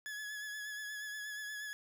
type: tone with vibrato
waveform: 40% pulse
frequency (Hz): 1698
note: G#6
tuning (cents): +38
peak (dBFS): -40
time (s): 0.06-1.73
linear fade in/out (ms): 0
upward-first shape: sine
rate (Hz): 8.4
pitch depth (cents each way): 30
effects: 12-bit